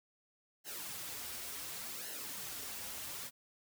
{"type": "noise with flanger", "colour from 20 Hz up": "white", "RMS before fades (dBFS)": -44, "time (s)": [0.64, 3.31], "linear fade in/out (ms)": 50, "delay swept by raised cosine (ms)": [0.84, 6.74], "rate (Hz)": 0.69, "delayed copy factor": -0.65, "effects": []}